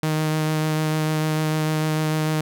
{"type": "tone with vibrato", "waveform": "sawtooth", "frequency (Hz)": 155.56, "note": "D#3", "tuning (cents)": 0, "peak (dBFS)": -16, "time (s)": [0.03, 2.41], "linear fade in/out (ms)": 2, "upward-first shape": "sine", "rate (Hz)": 6.7, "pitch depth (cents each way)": 11, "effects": []}